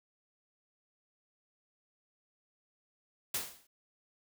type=noise with exponential decay; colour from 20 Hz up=white; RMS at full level=-31 dBFS; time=3.34-3.67 s; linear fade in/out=5 ms; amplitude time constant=71 ms; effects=none